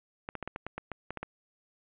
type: clicks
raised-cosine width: 0.5 ms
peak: -21 dBFS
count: 11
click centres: 0.289 / 0.353 / 0.427 / 0.476 / 0.561 / 0.666 / 0.78 / 0.917 / 1.106 / 1.173 / 1.23 s
effects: resampled to 8000 Hz + 9-bit